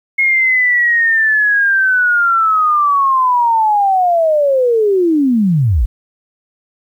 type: linear sweep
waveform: sine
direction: down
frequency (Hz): 2164 to 43.65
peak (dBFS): -9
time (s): 0.18-5.86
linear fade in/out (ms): 10
effects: 8-bit